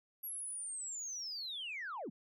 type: linear sweep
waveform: sine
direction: down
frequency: 11600 to 154.7 Hz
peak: -39 dBFS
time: 0.23-2.1 s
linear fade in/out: 10 ms
effects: tanh soft clip ceiling -36 dBFS